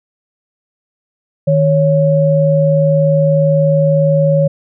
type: tone pair together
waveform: sine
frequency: 155.56 / 555.4 Hz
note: D#3 / C#5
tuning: 0 / +3 cents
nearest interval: octave + minor seventh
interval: 2203 cents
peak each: -11 dBFS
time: 1.47-4.48 s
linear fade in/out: 10 ms
effects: none